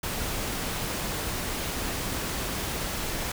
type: noise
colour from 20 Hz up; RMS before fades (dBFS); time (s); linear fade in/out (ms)
pink; -31; 0.03-3.32; 5
effects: none